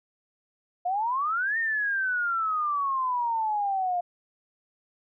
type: exponential two-way sweep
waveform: sine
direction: up then down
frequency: 698 to 1850 to 698 Hz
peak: -24 dBFS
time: 0.85-4.01 s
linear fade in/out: 10 ms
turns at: 1.58 s
effects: none